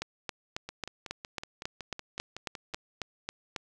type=two click trains; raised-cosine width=0.2 ms; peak=-16 / -22 dBFS; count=14 / 12; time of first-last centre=0.02-3.562 / 0.69-2.738 s; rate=3.67 / 5.37 Hz; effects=none

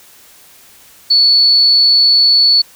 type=tone; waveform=sine; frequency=4435 Hz; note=C#8; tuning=in tune; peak=-6 dBFS; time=1.1-2.62 s; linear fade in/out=10 ms; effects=white hiss -43 dBFS RMS until 2.75 s

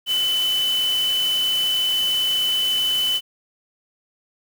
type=tone in noise; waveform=sine; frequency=3011 Hz; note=F#7; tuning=30 cents sharp; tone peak=-18 dBFS; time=0.06-3.21 s; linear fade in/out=50 ms; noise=white; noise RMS=-32 dBFS; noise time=0.06-3.21 s; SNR=+11 dB; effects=none

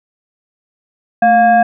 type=tone with frequency modulation; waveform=sine; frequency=706 Hz; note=F5; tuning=19 cents sharp; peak=-6 dBFS; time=1.22-1.63 s; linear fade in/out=5 ms; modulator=927 Hz; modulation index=0.61; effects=none

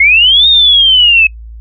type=linear two-way sweep; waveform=sine; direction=up then down; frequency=2105 to 3729 to 2567 Hz; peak=-3 dBFS; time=0-1.27 s; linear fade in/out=5 ms; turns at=0.48 s; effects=noise-tail reverb RT60 0.1 s tail -24 dB re dry + added 56 Hz sine -26 dBFS peak until 1.6 s

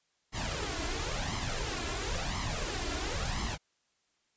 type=noise with flanger; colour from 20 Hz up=pink; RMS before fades=-34 dBFS; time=0.32-3.58 s; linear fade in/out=50 ms; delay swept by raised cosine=0.96 to 2.96 ms; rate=0.97 Hz; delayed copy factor=+0.65; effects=white hiss -75 dBFS RMS until 4.36 s + resampled to 16000 Hz

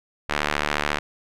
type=tone with band-pass filter; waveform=sawtooth; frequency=74.1 Hz; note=D2; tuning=16 cents sharp; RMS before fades=-25 dBFS; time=0.29-0.99 s; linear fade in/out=10 ms; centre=1900 Hz; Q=0.93; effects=none

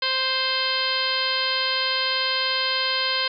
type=harmonic tone with a mistuned harmonic; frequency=523.3 Hz; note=C5; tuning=in tune; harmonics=1 / 2 / 3 / 4 / 5 / 6 / 7 / 8 / 9; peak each=-33 / -30 / -30 / -31 / -32 / -27 / -33 / -27 / -31 dBFS; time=0.02-3.28 s; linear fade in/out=5 ms; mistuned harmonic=9; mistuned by=+64 cents; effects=none

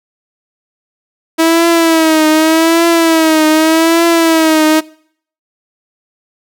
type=tone with vibrato; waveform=sawtooth; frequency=323.4 Hz; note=E4; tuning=33 cents flat; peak=-3 dBFS; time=1.38-4.81 s; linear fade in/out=20 ms; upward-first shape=triangle; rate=0.84 Hz; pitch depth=80 cents each way; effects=noise-tail reverb RT60 0.6 s tail -23 dB re dry

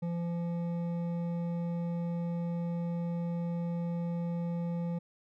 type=tone with hard clipping; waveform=sine; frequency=171.1 Hz; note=F3; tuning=35 cents flat; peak=-33 dBFS; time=0.02-4.99 s; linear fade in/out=10 ms; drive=9 dB; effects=none

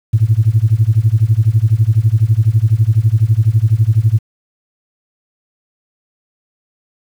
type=tone with tremolo; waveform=sine; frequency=110 Hz; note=A2; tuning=in tune; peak=-4 dBFS; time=0.13-4.19 s; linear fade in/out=10 ms; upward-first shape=sine; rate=12 Hz; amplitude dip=95%; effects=tanh soft clip ceiling -1 dBFS + 7-bit

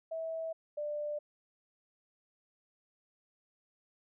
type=tone pair in turn; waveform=sine; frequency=650 / 593.2 Hz; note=E5 / D5; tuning=-24 / +17 cents; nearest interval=major second; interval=159 cents; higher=first; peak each=-35 / -34 dBFS; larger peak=second; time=0.11-0.53 / 0.77-1.19 s; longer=neither; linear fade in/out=10 ms; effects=none

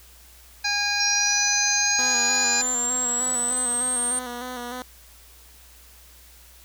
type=harmonic tone; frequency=818 Hz; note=G#5; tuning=26 cents flat; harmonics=1 / 2 / 3 / 5 / 6 / 7 / 8; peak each=-31 / -27 / -28 / -28 / -29 / -36 / -33 dBFS; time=0.64-2.62 s; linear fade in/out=10 ms
type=linear sweep; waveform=sine; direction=up; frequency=5550 to 8740 Hz; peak=-22 dBFS; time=1-4.19 s; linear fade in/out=2 ms
type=tone with vibrato; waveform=10% pulse; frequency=246.9 Hz; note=B3; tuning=in tune; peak=-23 dBFS; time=1.99-4.82 s; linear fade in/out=0 ms; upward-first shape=square; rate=3.3 Hz; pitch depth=34 cents each way
effects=added 60 Hz sine -51 dBFS peak until 6.64 s + white hiss -51 dBFS RMS until 6.64 s

